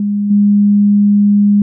sine tone with level steps, 204.5 Hz, G#3, 26 cents flat, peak -12 / -6 dBFS, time 0-1.62 s, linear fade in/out 2 ms, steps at 0.3 s, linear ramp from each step 10 ms, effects none

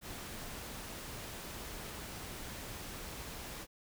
pink noise, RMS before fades -45 dBFS, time 0.01-3.67 s, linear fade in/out 50 ms, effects none

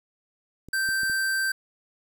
clicks, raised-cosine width 3 ms, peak -30 dBFS, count 4, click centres 0.686 / 0.889 / 1.033 / 1.098 s
square tone, 1562 Hz, G6, 7 cents flat, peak -24 dBFS, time 0.73-1.52 s, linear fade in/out 5 ms
effects 9-bit

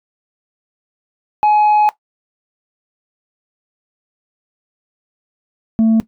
sine tone pair in turn, 843 / 223.3 Hz, G#5 / A3, +26 / +26 cents, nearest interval octave + major seventh, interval 2300 cents, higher first, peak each -6 dBFS, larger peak neither, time 1.43-1.89 / 5.79-6 s, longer first, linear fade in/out 0 ms, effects noise-tail reverb RT60 0.1 s tail -18 dB re dry + tanh soft clip ceiling -8 dBFS

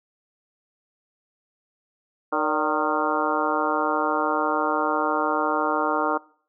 harmonic tone with a mistuned harmonic, 154 Hz, D#3, 17 cents flat, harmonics 2 / 3 / 4 / 5 / 6 / 7 / 8 / 9, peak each -29 / -29 / -29 / -29 / -29 / -29 / -29 / -29 dBFS, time 2.32-6.18 s, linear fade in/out 10 ms, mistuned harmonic 4, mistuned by -77 cents, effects noise-tail reverb RT60 0.5 s tail -22 dB re dry

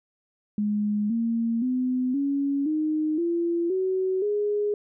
sine tone with pitch steps, 208.5 / 230 / 253.7 / 279.9 / 308.8 / 340.7 / 375.8 / 414.6 Hz, G#3 / A#3 / B3 / C#4 / D#4 / F4 / F#4 / G#4, +7 / -23 / +47 / +17 / -13 / -43 / +27 / -3 cents, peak -22 dBFS, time 0.58-4.74 s, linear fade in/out 2 ms, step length 520 ms, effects none

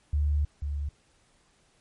sine tone pair in turn, 73.42 / 72.2 Hz, D2 / D2, 0 / -29 cents, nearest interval unison, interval 29 cents, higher first, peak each -22 / -28 dBFS, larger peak first, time 0.13-0.45 / 0.62-0.89 s, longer first, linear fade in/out 5 ms, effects pink hiss -65 dBFS RMS until 1.8 s + MP3 48 kbps

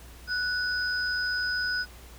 sine tone pair together, 1480 / 5004 Hz, F#6 / D#8, 0 / +9 cents, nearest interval octave + major sixth, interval 2109 cents, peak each -27 / -32 dBFS, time 0.27-1.86 s, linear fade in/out 50 ms, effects added 60 Hz sine -47 dBFS peak until 2.18 s + pink hiss -51 dBFS RMS until 2.18 s

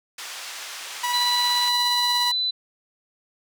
white band-pass noise, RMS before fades -36 dBFS, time 0.18-1.69 s, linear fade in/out 5 ms, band 810 to 6000 Hz, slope 12 dB/octave
sawtooth tone with tremolo, 975 Hz, B5, 23 cents flat, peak -18 dBFS, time 1.03-2.32 s, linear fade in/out 10 ms, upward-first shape sine, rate 17 Hz, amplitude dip 25%
sine tone, 4000 Hz, B7, 21 cents sharp, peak -21 dBFS, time 1.13-2.51 s, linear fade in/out 10 ms
effects none

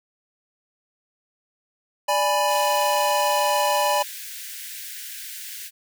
square chord, G# diminished, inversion second, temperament equal, 587.3 / 830.6 / 987.8 Hz, D5 / G#5 / B5, 0 / 0 / 0 cents, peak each -24 dBFS, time 2.08-4.03 s, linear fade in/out 10 ms
white high-pass noise, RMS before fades -36 dBFS, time 2.47-5.71 s, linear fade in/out 50 ms, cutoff 1500 Hz, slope 96 dB/octave
effects none

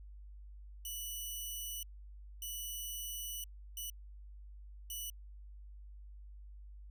5% pulse tone bursts at uneven times, 2960 Hz, F#7, in tune, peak -32 dBFS, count 4, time 0.85-1.83 / 2.42-3.44 / 3.77-3.9 / 4.9-5.1 s, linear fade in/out 2 ms, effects added 50 Hz sine -49 dBFS peak until 6.9 s

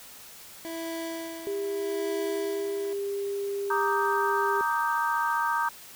25% pulse tone with tremolo, 329.6 Hz, E4, in tune, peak -28 dBFS, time 0.65-2.93 s, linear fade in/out 0 ms, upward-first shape sine, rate 0.8 Hz, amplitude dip 65%
sine tone, 400 Hz, G4, 35 cents sharp, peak -28 dBFS, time 1.47-4.61 s, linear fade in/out 0 ms
sine chord, Eb major seventh, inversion second, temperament equal with one note detuned, 932.3 / 1174.7 / 1249.6 / 1568 Hz, Bb5 / D6 / Eb6 / G6, 0 / 0 / +7 / 0 cents, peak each -27 / -32 / -31 / -30 dBFS, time 3.7-5.69 s, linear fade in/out 5 ms
effects white hiss -47 dBFS RMS until 5.95 s

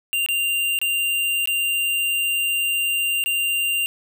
square tone with dropouts, 2784 Hz, F7, 6 cents flat, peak -20 dBFS, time 0.13-3.86 s, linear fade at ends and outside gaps 0 ms, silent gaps 0.262-0.287 / 0.789-0.815 / 1.457-1.474 / 3.239-3.26 s, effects none

